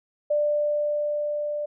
sine tone with level ramp, 592 Hz, D5, 14 cents sharp, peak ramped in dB -19 to -26 dBFS, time 0.3-1.66 s, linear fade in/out 10 ms, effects none

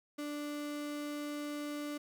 35% pulse tone, 293.7 Hz, D4, in tune, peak -36 dBFS, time 0.18-1.98 s, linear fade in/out 10 ms, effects none

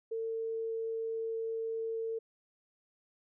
sine tone, 450.8 Hz, A4, 42 cents sharp, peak -33 dBFS, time 0.11-2.19 s, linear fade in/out 10 ms, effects none

